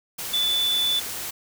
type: tone in noise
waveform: sine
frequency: 3486 Hz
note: A7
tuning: 17 cents flat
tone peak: -20 dBFS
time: 0.33-1 s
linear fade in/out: 10 ms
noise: white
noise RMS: -32 dBFS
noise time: 0.18-1.31 s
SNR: +9 dB
effects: none